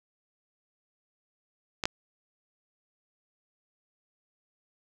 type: clicks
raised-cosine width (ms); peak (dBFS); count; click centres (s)
0.2; -12 / -8; 2; 1.838 / 1.855
effects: none